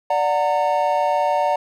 triangle chord, D augmented, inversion none, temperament just, 587.3 / 734.2 / 917.7 Hz, D5 / F#5 / A#5, 0 / -14 / -27 cents, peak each -19 dBFS, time 0.1-1.56 s, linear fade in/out 5 ms, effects none

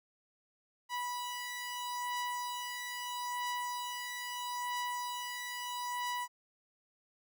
sawtooth beating tone pair, 980 / 980.77 Hz, B5 / B5, -14 / -12 cents, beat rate 0.77 Hz, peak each -39 / -34 dBFS, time 0.89-6.28 s, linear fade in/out 50 ms, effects none

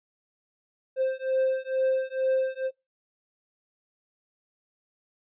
triangle beating tone pair, 523.3 / 525.5 Hz, C5 / C5, 0 / +7 cents, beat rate 2.2 Hz, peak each -25 dBFS, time 0.96-2.71 s, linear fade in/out 50 ms, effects noise-tail reverb RT60 0.2 s tail -22 dB re dry + resampled to 8000 Hz

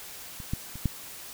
clicks, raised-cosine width 5 ms, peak -28 / -16 / -28 / -12 dBFS, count 4, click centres 0.402 / 0.535 / 0.756 / 0.857 s, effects white hiss -43 dBFS RMS until 1.33 s

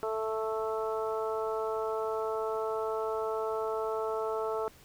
harmonic tone, 220 Hz, A3, in tune, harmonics 2 / 3 / 4 / 5 / 6, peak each -32 / -37 / -39 / -42 / -39 dBFS, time 0.03-4.68 s, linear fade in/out 0 ms, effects pink hiss -57 dBFS RMS until 4.84 s

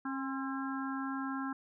harmonic tone with a mistuned harmonic, 269.8 Hz, C#4, 47 cents flat, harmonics 1 / 3 / 4 / 5 / 6, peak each -36 / -45 / -43 / -43 / -45 dBFS, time 0.05-1.53 s, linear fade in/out 5 ms, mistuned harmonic 4, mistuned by -43 cents, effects none

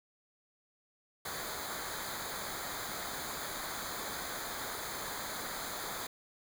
pink noise with comb filter, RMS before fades -40 dBFS, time 1.25-6.07 s, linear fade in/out 5 ms, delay 0.36 ms, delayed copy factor -0.8, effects none

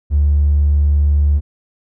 triangle tone, 72.8 Hz, D2, 15 cents flat, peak -6 dBFS, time 0.1-1.41 s, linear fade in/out 50 ms, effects tanh soft clip ceiling -7 dBFS

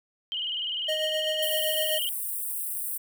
sine tone with vibrato, 3015 Hz, F#7, 32 cents sharp, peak -28 dBFS, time 0.32-2.09 s, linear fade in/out 0 ms, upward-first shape square, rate 20 Hz, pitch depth 66 cents each way
square tone with tremolo, 622.3 Hz, D#5, in tune, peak -27 dBFS, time 0.88-1.99 s, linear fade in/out 10 ms, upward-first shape sine, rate 7.8 Hz, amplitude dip 45%
white high-pass noise, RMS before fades -32 dBFS, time 1.42-2.98 s, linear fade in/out 10 ms, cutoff 8300 Hz, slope 96 dB/octave
effects none

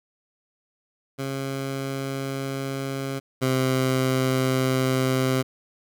15% pulse tone pair in turn, 135.8 / 130.63 Hz, C#3 / C3, -35 / -2 cents, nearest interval minor second, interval 67 cents, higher first, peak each -21 / -14 dBFS, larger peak second, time 1.18-3.2 / 3.41-5.43 s, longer neither, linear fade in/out 20 ms, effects none

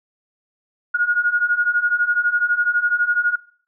sine beating tone pair, 1431 / 1443 Hz, F6 / F#6, +42 / -44 cents, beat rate 12 Hz, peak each -19 / -18 dBFS, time 0.94-3.36 s, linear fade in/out 10 ms, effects noise-tail reverb RT60 0.5 s tail -21 dB re dry

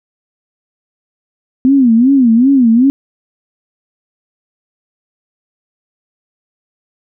sine tone with vibrato, 250 Hz, B3, 21 cents sharp, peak -5 dBFS, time 1.65-2.9 s, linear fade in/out 0 ms, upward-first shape sine, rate 2.6 Hz, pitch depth 190 cents each way, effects none

